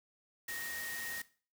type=tone in noise; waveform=sine; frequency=1864.7 Hz; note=A#6; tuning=in tune; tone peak=-41 dBFS; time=0.48-1.22 s; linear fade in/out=5 ms; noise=white; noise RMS=-44 dBFS; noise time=0.48-1.22 s; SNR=0 dB; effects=noise-tail reverb RT60 0.4 s tail -17 dB re dry